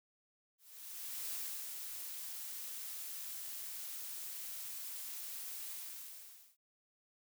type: noise with ADSR envelope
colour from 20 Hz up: blue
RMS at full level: -41 dBFS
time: 0.58-6.57 s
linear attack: 740 ms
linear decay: 350 ms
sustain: -4 dB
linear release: 860 ms
effects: none